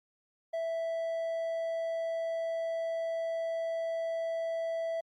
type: tone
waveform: triangle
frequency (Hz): 659.3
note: E5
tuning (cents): 0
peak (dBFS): -29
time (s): 0.53-5.01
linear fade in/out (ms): 10
effects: Opus 48 kbps